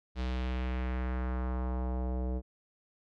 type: tone with low-pass filter sweep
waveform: square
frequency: 63 Hz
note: B1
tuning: 35 cents sharp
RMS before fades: -33 dBFS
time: 0.15-2.42 s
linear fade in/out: 50 ms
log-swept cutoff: 4200 to 520 Hz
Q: 1.5
effects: none